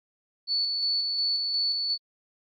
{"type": "tone with tremolo", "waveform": "sine", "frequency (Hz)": 4453, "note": "C#8", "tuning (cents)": 7, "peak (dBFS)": -23, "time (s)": [0.47, 1.98], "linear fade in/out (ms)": 50, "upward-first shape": "square", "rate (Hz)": 2.8, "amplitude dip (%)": 30, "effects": ["Opus 48 kbps"]}